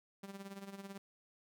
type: tone with tremolo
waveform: sawtooth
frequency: 196.8 Hz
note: G3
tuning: 7 cents sharp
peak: -40 dBFS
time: 0.23-0.98 s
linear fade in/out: 5 ms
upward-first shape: sine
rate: 18 Hz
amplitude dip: 70%
effects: none